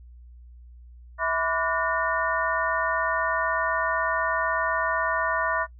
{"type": "tone cluster", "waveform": "sine", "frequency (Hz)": [652, 1000, 1156, 1453, 1818], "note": ["E5", "B5", "D6", "F#6", "A#6"], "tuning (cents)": [-19, 21, -28, -32, -44], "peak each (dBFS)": -29, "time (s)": [1.18, 5.67], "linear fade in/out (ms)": 50, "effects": ["noise-tail reverb RT60 0.1 s tail -23 dB re dry", "added 60 Hz sine -44 dBFS peak until 5.79 s"]}